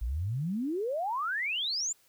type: exponential sweep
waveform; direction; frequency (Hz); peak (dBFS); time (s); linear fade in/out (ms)
sine; up; 51.91 to 7490; -29; 0.01-1.93; 10
effects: white hiss -65 dBFS RMS until 2.08 s